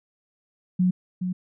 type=tone with echo; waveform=sine; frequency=182.2 Hz; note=F#3; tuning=26 cents flat; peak=-17 dBFS; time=0.79-0.91 s; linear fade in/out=10 ms; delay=420 ms; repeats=1; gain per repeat=-7 dB; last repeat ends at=1.33 s; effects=none

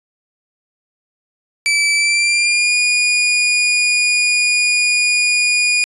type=tone with pitch glide; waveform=sawtooth; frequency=2314 to 2446 Hz; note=D7 to D#7; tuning=-26 to -30 cents; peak=-9 dBFS; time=1.66-5.84 s; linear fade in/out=0 ms; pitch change=+96 cents; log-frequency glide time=1.95-2.76 s; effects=resampled to 24000 Hz

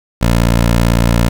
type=tone; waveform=15% pulse; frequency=57.9 Hz; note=A#1; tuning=11 cents flat; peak=-3 dBFS; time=0.21-1.29 s; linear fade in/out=10 ms; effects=7-bit

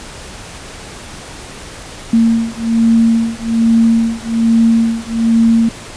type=beating tone pair; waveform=sine; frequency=227.7 / 228.9 Hz; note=A#3 / A#3; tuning=-40 / -31 cents; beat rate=1.2 Hz; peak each=-12 dBFS; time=2.13-5.69 s; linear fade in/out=5 ms; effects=pink hiss -31 dBFS RMS until 5.96 s + resampled to 22050 Hz

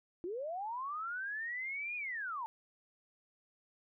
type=linear two-way sweep; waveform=sine; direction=up then down; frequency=328.4 to 2478 to 867 Hz; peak=-37 dBFS; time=0.24-2.46 s; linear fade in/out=0 ms; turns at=1.96 s; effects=none

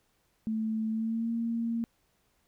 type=tone with pitch glide; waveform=sine; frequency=220 to 230.9 Hz; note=A3 to A#3; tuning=0 to -16 cents; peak=-28 dBFS; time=0.47-1.84 s; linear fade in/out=0 ms; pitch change=+84 cents; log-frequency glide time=0.9-1.31 s; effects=pink hiss -72 dBFS RMS until 2.47 s

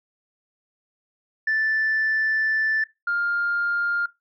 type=tone pair in turn; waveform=sine; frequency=1760 / 1404.5 Hz; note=A6 / F6; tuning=0 / +9 cents; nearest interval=major third; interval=391 cents; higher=first; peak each=-18 / -20 dBFS; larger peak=first; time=1.47-2.84 / 3.07-4.06 s; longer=first; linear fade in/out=5 ms; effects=noise-tail reverb RT60 0.2 s tail -20 dB re dry + tanh soft clip ceiling -16 dBFS

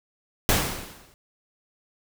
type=noise with exponential decay; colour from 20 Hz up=pink; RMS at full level=-18 dBFS; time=0.49-1.14 s; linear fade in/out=0 ms; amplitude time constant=140 ms; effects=none

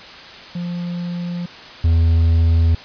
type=tone pair in turn; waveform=triangle; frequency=174.61 / 82.61 Hz; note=F3 / E2; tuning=0 / +4 cents; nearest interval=octave + minor second; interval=1296 cents; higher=first; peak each=-20 / -9 dBFS; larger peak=second; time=0.55-1.46 / 1.84-2.75 s; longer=neither; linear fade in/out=5 ms; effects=white hiss -37 dBFS RMS until 2.84 s + resampled to 11025 Hz

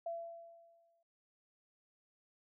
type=tone with exponential decay; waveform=sine; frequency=674 Hz; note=E5; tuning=38 cents sharp; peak=-36 dBFS; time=0.06-1.03 s; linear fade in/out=5 ms; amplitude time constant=210 ms; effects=none

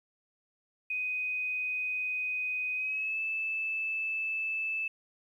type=tone with pitch glide; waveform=sine; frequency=2501 to 2627 Hz; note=D#7 to E7; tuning=+8 to -7 cents; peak=-30 dBFS; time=0.9-4.88 s; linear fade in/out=5 ms; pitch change=+85 cents; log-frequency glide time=2.75-3.2 s; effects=11-bit

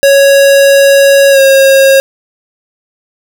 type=tone with pitch glide; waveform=square; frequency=554.4 to 541.4 Hz; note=C#5 to C#5; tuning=0 to -41 cents; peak=-3 dBFS; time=0.03-2 s; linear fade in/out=0 ms; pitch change=-41 cents; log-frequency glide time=1.31-1.39 s; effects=none

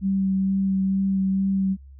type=tone with vibrato; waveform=sine; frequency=192.8 Hz; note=G3; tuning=28 cents flat; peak=-19 dBFS; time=0.01-1.77 s; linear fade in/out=50 ms; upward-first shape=sine; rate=2.2 Hz; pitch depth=13 cents each way; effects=added 68 Hz sine -42 dBFS peak until 1.99 s

